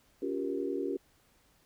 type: chord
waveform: sine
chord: G half-diminished seventh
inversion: second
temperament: just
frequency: 282.2 / 352.8 / 392 / 470.4 Hz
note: Db4 / F4 / G4 / Bb4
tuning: +31 / +18 / 0 / +16 cents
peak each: -36 / -37 / -35 / -39 dBFS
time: 0.22-0.97 s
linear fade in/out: 5 ms
effects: pink hiss -67 dBFS RMS until 1.65 s